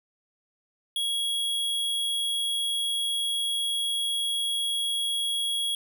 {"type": "tone", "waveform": "square", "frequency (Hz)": 3318, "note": "G#7", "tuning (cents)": -2, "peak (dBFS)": -26, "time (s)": [0.96, 5.75], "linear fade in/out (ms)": 2, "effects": []}